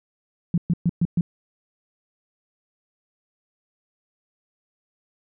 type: tone bursts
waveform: sine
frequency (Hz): 171.5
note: F3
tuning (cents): -31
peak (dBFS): -16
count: 5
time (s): 0.54-1.21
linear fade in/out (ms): 2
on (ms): 38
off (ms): 120
effects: none